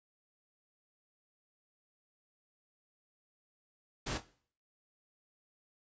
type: noise with echo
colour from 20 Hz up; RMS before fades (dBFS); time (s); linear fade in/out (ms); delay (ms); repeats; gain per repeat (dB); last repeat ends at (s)
pink; -37; 4.06-4.18; 10; 25; 3; -11; 4.255
effects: noise-tail reverb RT60 0.5 s tail -18 dB re dry + resampled to 16000 Hz